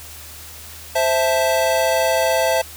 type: chord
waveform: square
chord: A minor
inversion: first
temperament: equal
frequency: 523.3 / 659.3 / 880 Hz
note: C5 / E5 / A5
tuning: 0 / 0 / 0 cents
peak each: -21 / -19 / -23 dBFS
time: 0.95-2.62 s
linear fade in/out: 10 ms
effects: added 78 Hz sine -42 dBFS peak until 2.76 s + white hiss -38 dBFS RMS until 2.76 s